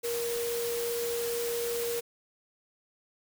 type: tone in noise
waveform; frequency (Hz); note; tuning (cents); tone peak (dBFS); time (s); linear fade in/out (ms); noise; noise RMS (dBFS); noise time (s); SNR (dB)
sine; 471.3; A#4; +19; -30; 0.03-2.01; 20; white; -37; 0.03-2.01; +4
effects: none